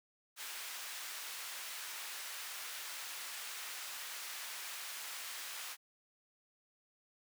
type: high-pass noise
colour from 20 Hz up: pink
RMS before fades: -45 dBFS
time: 0.36-5.77 s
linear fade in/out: 50 ms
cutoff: 1400 Hz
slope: 12 dB/octave
effects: none